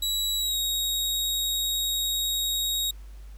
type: tone with pitch glide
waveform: sawtooth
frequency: 3900 to 3778 Hz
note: B7 to A#7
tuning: -23 to +22 cents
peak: -22 dBFS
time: 0.02-2.91 s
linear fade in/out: 5 ms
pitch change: -55 cents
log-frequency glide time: 0.39-0.57 s
effects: added 50 Hz sine -40 dBFS peak until 3.37 s + pink hiss -59 dBFS RMS until 3.37 s